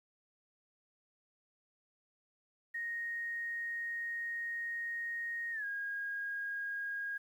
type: tone with pitch glide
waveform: sine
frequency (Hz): 1864.7 to 1632.7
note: A#6 to G#6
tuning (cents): 0 to -30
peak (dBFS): -36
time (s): 2.74-7.18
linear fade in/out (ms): 10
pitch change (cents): -230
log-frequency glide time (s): 5.52-5.65
effects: 11-bit